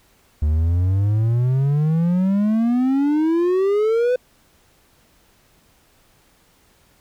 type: exponential sweep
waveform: triangle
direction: up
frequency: 73.42 to 508 Hz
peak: -13 dBFS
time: 0.42-4.16 s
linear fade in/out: 5 ms
effects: pink hiss -57 dBFS RMS until 7 s